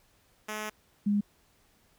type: tone pair in turn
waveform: 5% pulse / sine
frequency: 213.8 / 204.9 Hz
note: A3 / G#3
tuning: -49 / -23 cents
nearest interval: minor second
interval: 74 cents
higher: first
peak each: -23 dBFS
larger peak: neither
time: 0.48-0.7 / 1.06-1.21 s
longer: first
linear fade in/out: 10 ms
effects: pink hiss -66 dBFS RMS until 1.98 s